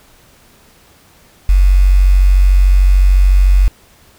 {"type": "tone with quantisation", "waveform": "sine", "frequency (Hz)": 46.82, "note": "F#1", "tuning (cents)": 21, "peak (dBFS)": -5, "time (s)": [1.49, 3.68], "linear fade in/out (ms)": 0, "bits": 5, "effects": ["pink hiss -47 dBFS RMS until 4.18 s"]}